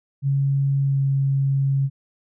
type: tone with pitch glide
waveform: sine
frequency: 138.3 to 137.03 Hz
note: C#3 to C#3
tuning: -4 to -20 cents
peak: -17 dBFS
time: 0.22-1.9 s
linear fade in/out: 50 ms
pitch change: -16 cents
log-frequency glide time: 0.82-1 s
effects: none